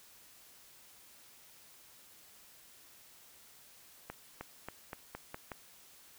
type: accelerating click train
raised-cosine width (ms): 0.5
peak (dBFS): -26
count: 7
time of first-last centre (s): 4.1-5.518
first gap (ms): 310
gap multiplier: 0.89
effects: white hiss -59 dBFS RMS until 6.18 s